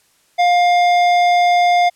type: tone with hard clipping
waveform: sine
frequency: 706 Hz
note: F5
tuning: 19 cents sharp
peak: -12 dBFS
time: 0.38-1.9 s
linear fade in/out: 20 ms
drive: 12 dB
effects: white hiss -57 dBFS RMS until 1.95 s + low-pass 11000 Hz 12 dB/octave